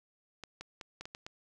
clicks, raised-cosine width 0.2 ms, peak -26 dBFS, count 7, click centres 0.437 / 0.61 / 0.812 / 1.01 / 1.055 / 1.149 / 1.265 s, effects none

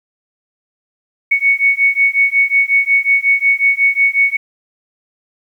sine beating tone pair, 2219 / 2224.5 Hz, C#7 / C#7, +1 / +5 cents, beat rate 5.5 Hz, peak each -13 dBFS, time 1.31-4.37 s, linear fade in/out 10 ms, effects 8-bit

